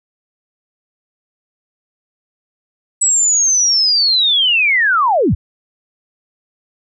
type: linear sweep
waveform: sine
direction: down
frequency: 7902 to 43.65 Hz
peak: -10 dBFS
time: 3.01-5.35 s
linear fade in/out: 10 ms
effects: none